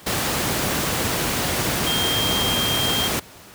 sine tone in noise, 3201 Hz, G7, 36 cents sharp, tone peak -22 dBFS, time 1.86-3.08 s, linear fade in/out 10 ms, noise pink, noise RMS -22 dBFS, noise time 0.06-3.2 s, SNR -3 dB, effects pink hiss -44 dBFS RMS until 3.54 s + high-pass 80 Hz 12 dB/octave

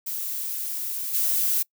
violet noise with level steps, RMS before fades -30 / -23 dBFS, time 0.06-1.63 s, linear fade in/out 10 ms, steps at 1.13 s, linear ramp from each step 20 ms, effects noise-tail reverb RT60 0.1 s tail -25 dB re dry

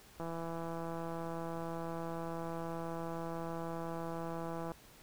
click train, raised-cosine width 1 ms, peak -28 dBFS, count 751, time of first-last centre 0.2-4.718 s, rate 166 Hz, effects pink hiss -59 dBFS RMS until 5.02 s

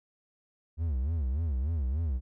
triangle tone with vibrato, 72.7 Hz, D2, 17 cents flat, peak -25 dBFS, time 0.77-2.21 s, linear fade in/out 50 ms, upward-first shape sine, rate 3.4 Hz, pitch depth 260 cents each way, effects none

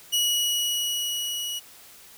sawtooth tone with level ramp, 2917 Hz, F#7, 25 cents flat, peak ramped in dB -17 to -26 dBFS, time 0.12-1.6 s, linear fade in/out 20 ms, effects white hiss -49 dBFS RMS until 2.17 s

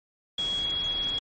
sine tone in noise, 3322 Hz, G#7, in tune, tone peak -26 dBFS, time 0.38-1.19 s, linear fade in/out 5 ms, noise pink, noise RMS -40 dBFS, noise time 0.38-1.19 s, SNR +11 dB, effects MP3 32 kbps

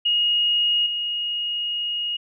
sine tone with level steps, 2872 Hz, F7, 48 cents sharp, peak -17 / -23 dBFS, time 0.05-2.17 s, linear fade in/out 10 ms, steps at 0.86 s, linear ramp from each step 5 ms, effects none

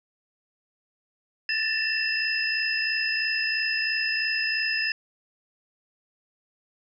sine tone cluster, 1758 / 1821 / 2684 / 5090 Hz, A6 / A#6 / E7 / D#8, -2 / -41 / +31 / +39 cents, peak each -28 / -34 / -28 / -29 dBFS, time 1.49-4.92 s, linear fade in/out 2 ms, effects none

